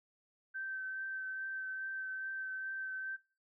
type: tone with vibrato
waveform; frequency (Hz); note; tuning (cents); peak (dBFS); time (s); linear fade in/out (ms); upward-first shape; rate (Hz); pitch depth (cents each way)
sine; 1547; G6; -23; -38; 0.54-3.17; 20; triangle; 2.4; 17
effects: noise-tail reverb RT60 0.3 s tail -17 dB re dry